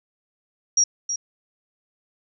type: tone with echo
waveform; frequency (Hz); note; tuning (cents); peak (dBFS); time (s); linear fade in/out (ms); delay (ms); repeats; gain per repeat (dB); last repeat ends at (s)
sine; 5680; F8; +28; -14; 0.77-0.84; 5; 320; 1; -9; 1.16
effects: none